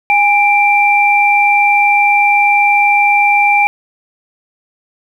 sine tone pair together, 821 / 2354 Hz, G#5 / D7, -20 / +3 cents, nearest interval octave + tritone, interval 1823 cents, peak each -10 dBFS, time 0.1-3.67 s, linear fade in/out 0 ms, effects 7-bit

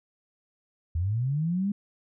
sine linear sweep, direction up, 77.78 to 207.7 Hz, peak -24 dBFS, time 0.95-1.72 s, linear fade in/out 5 ms, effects none

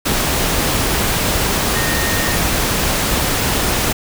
sine tone in noise, 1847 Hz, A#6, 16 cents flat, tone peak -23 dBFS, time 1.75-2.36 s, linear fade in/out 10 ms, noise pink, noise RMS -17 dBFS, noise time 0.05-3.93 s, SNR -9 dB, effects none

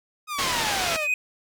sawtooth exponential sweep, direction down, 1261 to 573 Hz, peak -24 dBFS, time 0.27-1.08 s, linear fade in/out 50 ms
white low-pass noise, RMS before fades -27 dBFS, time 0.38-0.97 s, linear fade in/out 10 ms, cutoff 4800 Hz, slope 12 dB/octave
triangle tone with exponential growth, 2502 Hz, D#7, 9 cents sharp, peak -17 dBFS, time 0.54-1.14 s, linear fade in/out 2 ms, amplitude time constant 130 ms
effects none

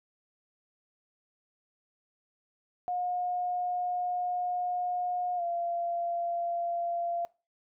sine tone with pitch glide, 718 to 688.8 Hz, F5 to F5, +48 to -24 cents, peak -29 dBFS, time 2.88-7.25 s, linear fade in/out 0 ms, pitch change -72 cents, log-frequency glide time 5.36-5.42 s, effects noise-tail reverb RT60 0.3 s tail -22 dB re dry

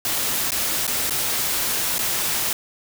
white noise with dropouts, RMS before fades -23 dBFS, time 0.05-2.53 s, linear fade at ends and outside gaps 1 ms, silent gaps 0.506-0.519 / 0.868-0.877 / 1.097-1.107 / 1.983-1.99 s, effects none

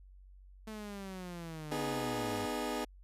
sawtooth linear sweep, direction down, 220 to 98 Hz, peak -38 dBFS, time 0.67-2.46 s, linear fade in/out 5 ms
20% pulse chord, G# minor, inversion first, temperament equal with one note detuned, 246.9 / 306.1 / 415.3 Hz, B3 / D#4 / G#4, 0 / -28 / 0 cents, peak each -34 dBFS, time 1.71-2.85 s, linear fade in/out 10 ms
effects added 47 Hz sine -53 dBFS peak until 3.03 s + resampled to 32000 Hz

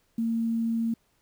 sine tone with quantisation, 228.4 Hz, A#3, 35 cents flat, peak -24 dBFS, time 0.18-0.94 s, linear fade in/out 5 ms, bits 9, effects pink hiss -69 dBFS RMS until 1.21 s

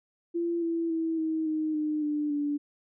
sine tone with pitch steps, 340.6 / 333 / 325.6 / 318.3 / 311.3 / 304.3 / 297.5 / 290.9 Hz, F4 / E4 / E4 / D#4 / D#4 / D#4 / D4 / D4, -43 / +18 / -21 / +39 / +1 / -38 / +22 / -16 cents, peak -26 dBFS, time 0.34-2.58 s, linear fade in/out 20 ms, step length 280 ms, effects none

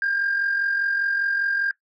sine tone pair together, 1600 / 1645 Hz, G6 / G#6, +35 / -17 cents, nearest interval unison, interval 48 cents, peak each -20 / -28 dBFS, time 0.02-1.71 s, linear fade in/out 2 ms, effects noise-tail reverb RT60 0.1 s tail -18 dB re dry + tanh soft clip ceiling -16 dBFS

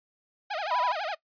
sawtooth tone with vibrato, 717 Hz, F5, 45 cents sharp, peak -26 dBFS, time 0.5-1.15 s, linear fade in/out 10 ms, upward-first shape sine, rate 12 Hz, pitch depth 280 cents each way
sine tone, 987.8 Hz, B5, in tune, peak -25 dBFS, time 0.71-0.92 s, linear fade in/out 2 ms
effects noise-tail reverb RT60 0.1 s tail -20 dB re dry + resampled to 11025 Hz

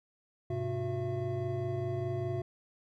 triangle tone cluster, 102.9 / 127.8 / 362.1 / 671 Hz, G#2 / C3 / F#4 / E5, -16 / -40 / -37 / +31 cents, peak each -36 / -34 / -34 / -38 dBFS, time 0.5-2.42 s, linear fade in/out 5 ms, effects none

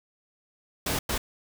pink noise bursts at uneven times, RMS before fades -28 dBFS, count 2, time 0.86-0.99 / 1.09-1.18 s, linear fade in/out 5 ms, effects none

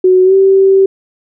sine tone with pitch glide, 370 to 386.6 Hz, F#4 to G4, 0 to -24 cents, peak -4 dBFS, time 0.04-0.86 s, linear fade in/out 5 ms, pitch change +76 cents, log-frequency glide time 0.24-0.34 s, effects none

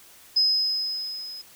sine tone with level ramp, 5070 Hz, D#8, 32 cents sharp, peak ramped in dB -16 to -36 dBFS, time 0.36-1.42 s, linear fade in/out 10 ms, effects white hiss -51 dBFS RMS until 1.55 s

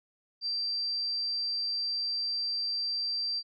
sine tone, 4699 Hz, D8, in tune, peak -29 dBFS, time 0.41-3.43 s, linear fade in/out 50 ms, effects none

